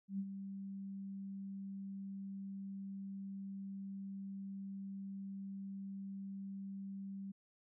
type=tone with ADSR envelope; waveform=sine; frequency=195.6 Hz; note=G3; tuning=4 cents flat; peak=-35 dBFS; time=0.08-7.32 s; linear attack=110 ms; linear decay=54 ms; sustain=-8 dB; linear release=10 ms; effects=none